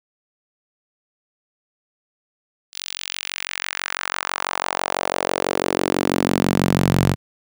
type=tone with high-pass filter sweep; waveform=sawtooth; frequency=46.06 Hz; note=F#1; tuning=7 cents flat; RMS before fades=-22 dBFS; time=2.72-7.16 s; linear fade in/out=50 ms; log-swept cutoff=4000 to 120 Hz; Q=1.7; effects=none